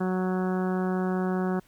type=harmonic tone; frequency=185 Hz; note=F#3; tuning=in tune; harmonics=1 / 2 / 3 / 4 / 5 / 6 / 7 / 8 / 9; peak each=-26 / -30 / -39 / -36 / -42 / -41 / -43 / -42 / -46 dBFS; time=0-1.6 s; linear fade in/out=10 ms; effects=pink hiss -61 dBFS RMS until 1.67 s